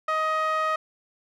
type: tone with band-pass filter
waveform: sawtooth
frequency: 628 Hz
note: D#5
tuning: 16 cents sharp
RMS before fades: -25 dBFS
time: 0.08-0.76 s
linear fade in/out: 5 ms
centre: 1300 Hz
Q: 2.3
effects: none